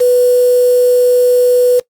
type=tone with quantisation; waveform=sine; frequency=493.9 Hz; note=B4; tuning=in tune; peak=-6 dBFS; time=0-1.8 s; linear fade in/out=10 ms; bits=4; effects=noise-tail reverb RT60 0.1 s tail -20 dB re dry + Opus 48 kbps